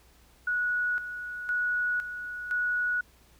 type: tone with tremolo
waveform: sine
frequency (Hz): 1464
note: F#6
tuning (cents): -19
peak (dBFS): -25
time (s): 0.47-3.01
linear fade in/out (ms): 5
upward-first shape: square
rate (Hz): 0.98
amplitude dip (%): 65
effects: added 60 Hz sine -60 dBFS peak until 3.39 s + pink hiss -61 dBFS RMS until 3.39 s